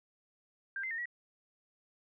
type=tone with pitch steps; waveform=sine; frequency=1588 / 2074 / 1830 / 1924 Hz; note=G6 / C7 / A#6 / B6; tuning=+22 / -16 / -32 / -46 cents; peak=-35 dBFS; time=0.76-1.056 s; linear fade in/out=2 ms; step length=74 ms; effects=none